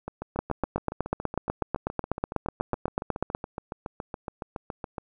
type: two click trains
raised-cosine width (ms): 1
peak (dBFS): -11 / -19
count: 25 / 36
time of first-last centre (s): 0.39-3.349 / 0.08-4.982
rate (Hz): 8.11 / 7.14
effects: none